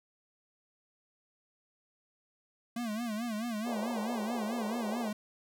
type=tone with vibrato; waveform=square; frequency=225 Hz; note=A3; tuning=39 cents sharp; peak=-34 dBFS; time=2.76-5.13 s; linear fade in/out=5 ms; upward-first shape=sine; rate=4.6 Hz; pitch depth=130 cents each way
type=band-pass noise; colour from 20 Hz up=pink; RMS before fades=-40 dBFS; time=3.64-5.12 s; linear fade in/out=50 ms; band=390 to 1000 Hz; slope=48 dB/octave
effects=none